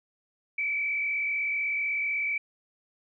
sine tone with frequency modulation, 2300 Hz, D7, 37 cents flat, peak -26 dBFS, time 0.58-2.38 s, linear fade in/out 5 ms, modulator 44 Hz, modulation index 1.1, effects none

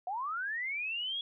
sine linear sweep, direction up, 698.5 to 3369 Hz, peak -33 dBFS, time 0.07-1.21 s, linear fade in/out 2 ms, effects none

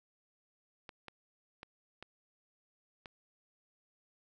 clicks, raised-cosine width 0.3 ms, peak -30 dBFS, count 5, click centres 0.892 / 1.083 / 1.631 / 2.026 / 3.058 s, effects none

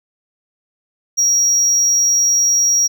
triangle tone, 5670 Hz, F8, 25 cents sharp, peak -10 dBFS, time 1.17-2.88 s, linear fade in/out 20 ms, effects none

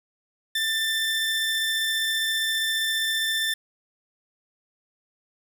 45% pulse tone pair together, 1781 / 3547 Hz, A6 / A7, +21 / +13 cents, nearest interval octave, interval 1192 cents, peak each -26 dBFS, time 0.55-3.54 s, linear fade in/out 5 ms, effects none

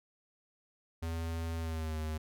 square tone with pitch glide, 82.41 to 78.1 Hz, E2 to D#2, 0 to +7 cents, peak -35 dBFS, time 1.02-2.18 s, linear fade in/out 10 ms, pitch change -93 cents, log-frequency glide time 1.57-1.97 s, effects none

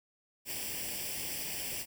white noise with comb filter, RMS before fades -38 dBFS, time 0.45-1.86 s, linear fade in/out 50 ms, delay 0.38 ms, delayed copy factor +0.75, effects none

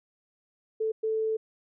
sine tone bursts at uneven times, 440 Hz, A4, in tune, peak -25 dBFS, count 2, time 0.8-0.92 / 1.03-1.37 s, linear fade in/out 10 ms, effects none

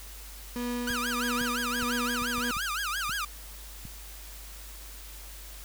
35% pulse tone with tremolo, 242.8 Hz, B3, 29 cents flat, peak -28 dBFS, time 0.56-2.51 s, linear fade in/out 0 ms, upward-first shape sine, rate 1.6 Hz, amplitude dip 40%
sawtooth tone with vibrato, 1400 Hz, F6, 4 cents sharp, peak -26 dBFS, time 0.87-3.25 s, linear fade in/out 5 ms, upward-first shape sine, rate 5.8 Hz, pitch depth 290 cents each way
clicks, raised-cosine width 5 ms, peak -29 dBFS, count 8, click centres 0.905 / 1.413 / 1.827 / 2.221 / 2.382 / 2.568 / 3.095 / 3.853 s
effects added 50 Hz sine -44 dBFS peak until 5.64 s + white hiss -47 dBFS RMS until 5.64 s

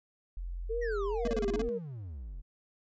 sine tone, 43.65 Hz, F1, in tune, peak -35 dBFS, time 0.37-1.69 s, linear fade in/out 0 ms
sine tone with vibrato, 435.6 Hz, A4, 17 cents flat, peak -31 dBFS, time 0.69-1.79 s, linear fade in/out 20 ms, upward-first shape sine, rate 2.2 Hz, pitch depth 160 cents each way
triangle exponential sweep, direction down, 1984 to 38 Hz, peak -37 dBFS, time 0.81-2.42 s, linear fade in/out 20 ms
square tone bursts, 229.9 Hz, A#3, 24 cents flat, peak -32 dBFS, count 7, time 1.25-1.618 s, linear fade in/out 2 ms, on 26 ms, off 31 ms
effects resampled to 16000 Hz

